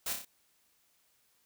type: noise with echo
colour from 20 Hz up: white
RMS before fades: -35 dBFS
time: 0.06-0.13 s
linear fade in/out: 5 ms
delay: 30 ms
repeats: 4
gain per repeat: -4 dB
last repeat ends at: 0.25 s
effects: white hiss -71 dBFS RMS until 1.45 s